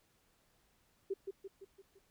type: tone with echo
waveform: sine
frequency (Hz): 390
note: G4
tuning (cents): -9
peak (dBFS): -33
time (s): 1.1-1.14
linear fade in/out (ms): 10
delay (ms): 170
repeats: 5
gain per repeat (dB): -5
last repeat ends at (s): 1.99
effects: pink hiss -73 dBFS RMS until 2.1 s